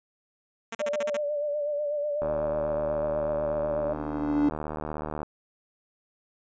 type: tone bursts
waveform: 5% pulse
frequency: 227.3 Hz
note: A#3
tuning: 43 cents flat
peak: -21 dBFS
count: 7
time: 0.72-1.17 s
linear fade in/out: 5 ms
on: 30 ms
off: 40 ms
type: tone with vibrato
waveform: sine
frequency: 588 Hz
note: D5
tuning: 2 cents sharp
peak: -26 dBFS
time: 0.8-3.93 s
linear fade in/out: 2 ms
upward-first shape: sine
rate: 8.1 Hz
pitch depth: 43 cents each way
type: click train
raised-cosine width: 1 ms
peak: -19 dBFS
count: 231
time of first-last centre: 2.22-5.23 s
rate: 76.4 Hz
type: tone with exponential growth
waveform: triangle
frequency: 291.9 Hz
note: D4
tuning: 10 cents flat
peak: -16 dBFS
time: 3.43-4.49 s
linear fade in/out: 2 ms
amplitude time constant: 230 ms
effects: resampled to 16000 Hz